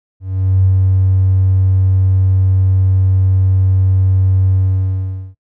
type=tone with ADSR envelope; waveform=triangle; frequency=94.6 Hz; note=F#2; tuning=39 cents sharp; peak=-4 dBFS; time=0.2-5.35 s; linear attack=440 ms; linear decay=95 ms; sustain=-2 dB; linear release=850 ms; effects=noise-tail reverb RT60 0.1 s tail -18 dB re dry + tanh soft clip ceiling -4 dBFS